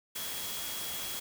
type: tone in noise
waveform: sine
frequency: 3322 Hz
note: G#7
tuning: in tune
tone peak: -43 dBFS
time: 0.15-1.2 s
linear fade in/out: 10 ms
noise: white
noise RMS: -38 dBFS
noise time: 0.15-1.2 s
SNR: -8 dB
effects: none